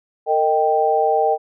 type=chord; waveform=sine; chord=Eb major; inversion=second; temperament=equal with one note detuned; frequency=455.3 / 622.3 / 784 Hz; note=Bb4 / Eb5 / G5; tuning=-41 / 0 / 0 cents; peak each=-19 / -20 / -17 dBFS; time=0.26-1.38 s; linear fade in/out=50 ms; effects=none